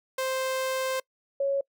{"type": "tone pair in turn", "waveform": ["sawtooth", "sine"], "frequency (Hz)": [523.3, 553.4], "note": ["C5", "C#5"], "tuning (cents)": [0, -3], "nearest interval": "minor second", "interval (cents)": 97, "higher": "second", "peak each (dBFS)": -23, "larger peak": "neither", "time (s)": [[0.18, 1], [1.4, 1.61]], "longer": "first", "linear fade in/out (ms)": 5, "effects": ["noise-tail reverb RT60 0.1 s tail -25 dB re dry"]}